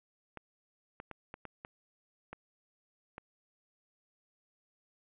clicks, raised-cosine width 0.5 ms, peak -28 dBFS, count 8, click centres 0.373 / 1.001 / 1.113 / 1.341 / 1.453 / 1.649 / 2.33 / 3.181 s, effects resampled to 8000 Hz + 11-bit

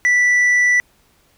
triangle tone with tanh clipping, 1968 Hz, B6, 7 cents flat, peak -12 dBFS, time 0.05-0.8 s, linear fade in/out 0 ms, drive 8 dB, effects pink hiss -57 dBFS RMS until 1.37 s

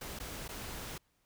pink noise with dropouts, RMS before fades -43 dBFS, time 0.01-0.98 s, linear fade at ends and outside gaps 5 ms, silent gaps 0.19-0.199 / 0.48-0.489 s, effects pink hiss -75 dBFS RMS until 1.25 s

